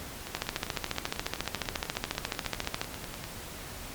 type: two click trains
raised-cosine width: 0.2 ms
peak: -11 / -20 dBFS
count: 36 / 31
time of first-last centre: 0.35-2.815 / 0.27-3.24 s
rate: 14.2 / 10.1 Hz
effects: pink hiss -42 dBFS RMS until 3.94 s + MP3 96 kbps